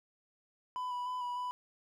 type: tone with pitch steps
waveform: triangle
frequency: 1001 / 984 / 1002 / 979 / 992 Hz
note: B5 / B5 / B5 / B5 / B5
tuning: +23 / -7 / +25 / -15 / +7 cents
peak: -33 dBFS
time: 0.76-1.51 s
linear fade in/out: 0 ms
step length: 150 ms
effects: none